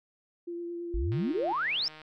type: tone with vibrato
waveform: sine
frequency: 344 Hz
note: F4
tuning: 26 cents flat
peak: -34 dBFS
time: 0.47-1.53 s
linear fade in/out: 10 ms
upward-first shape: sine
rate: 9.1 Hz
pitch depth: 13 cents each way
type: exponential sweep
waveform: sine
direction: up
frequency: 45.52 to 5520 Hz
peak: -27 dBFS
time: 0.94-1.88 s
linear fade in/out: 0 ms
type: click train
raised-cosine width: 0.3 ms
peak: -32 dBFS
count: 140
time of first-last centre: 1.12-2.017 s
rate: 155 Hz
effects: none